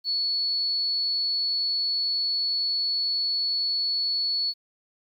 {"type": "tone", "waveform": "sine", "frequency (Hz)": 4411, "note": "C#8", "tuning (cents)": -9, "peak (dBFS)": -23, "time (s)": [0.04, 4.54], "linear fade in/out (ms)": 50, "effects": ["10-bit"]}